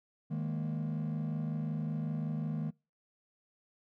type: chord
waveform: triangle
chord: D# suspended fourth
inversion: none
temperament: equal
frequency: 155.56 / 207.7 / 233.1 Hz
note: D#3 / G#3 / A#3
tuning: 0 / 0 / 0 cents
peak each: -31 / -37 / -36 dBFS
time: 0.3-2.71 s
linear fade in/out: 20 ms
effects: noise-tail reverb RT60 0.3 s tail -25 dB re dry + tanh soft clip ceiling -27 dBFS